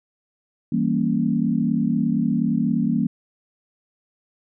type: chord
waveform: sine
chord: E diminished seventh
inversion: none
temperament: equal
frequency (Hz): 164.81 / 196 / 233.1 / 277.2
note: E3 / G3 / Bb3 / Db4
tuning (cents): 0 / 0 / 0 / 0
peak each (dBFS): -25 / -24 / -21 / -26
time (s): 0.72-3.07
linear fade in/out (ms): 5
effects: none